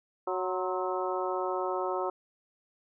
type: harmonic tone with a mistuned harmonic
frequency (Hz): 185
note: F#3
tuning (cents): 0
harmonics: 2 / 3 / 4 / 5 / 6 / 7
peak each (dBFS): -33 / -35 / -36 / -37 / -38 / -38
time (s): 0.27-2.1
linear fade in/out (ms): 5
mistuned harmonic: 6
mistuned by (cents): -70
effects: none